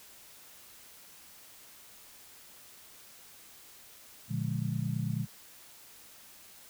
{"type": "chord", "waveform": "sine", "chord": "Bb dominant seventh", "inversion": "none", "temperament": "just", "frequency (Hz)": [116.54, 145.68, 174.81, 209.8], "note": ["Bb2", "D3", "F3", "Ab3"], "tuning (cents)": [0, -14, 2, 18], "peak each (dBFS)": [-34, -34, -37, -38], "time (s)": [4.28, 5.27], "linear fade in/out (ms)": 50, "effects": ["white hiss -54 dBFS RMS until 6.69 s"]}